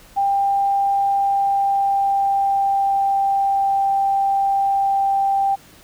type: tone with pitch glide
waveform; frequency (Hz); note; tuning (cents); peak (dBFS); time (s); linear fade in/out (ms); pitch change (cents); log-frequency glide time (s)
sine; 794 to 787.6; G5 to G5; +22 to +8; -15; 0.16-5.56; 20; -14; 1.09-3.37
effects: pink hiss -47 dBFS RMS until 5.83 s